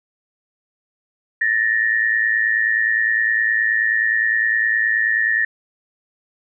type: tone pair together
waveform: sine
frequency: 1760 / 1869.6 Hz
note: A6 / A#6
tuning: 0 / +5 cents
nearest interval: minor second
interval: 105 cents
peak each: -18 / -18 dBFS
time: 1.41-5.45 s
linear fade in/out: 5 ms
effects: none